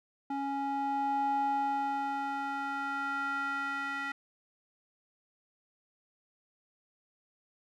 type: tone with band-pass filter sweep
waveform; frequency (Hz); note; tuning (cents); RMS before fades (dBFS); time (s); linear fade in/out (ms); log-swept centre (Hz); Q
square; 277.3; C#4; +1; -33; 0.3-4.12; 5; 630 to 1700; 3.8
effects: none